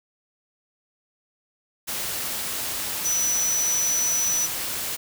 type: tone in noise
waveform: sine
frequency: 5940 Hz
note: F#8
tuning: 6 cents sharp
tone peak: -21 dBFS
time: 3.04-4.47 s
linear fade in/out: 20 ms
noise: white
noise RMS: -29 dBFS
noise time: 1.87-4.97 s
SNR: +5 dB
effects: none